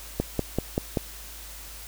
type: click train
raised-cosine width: 2 ms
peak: -10 dBFS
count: 5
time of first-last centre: 0.2-0.972 s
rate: 5.18 Hz
effects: added 52 Hz sine -44 dBFS peak until 1.87 s + white hiss -43 dBFS RMS until 1.87 s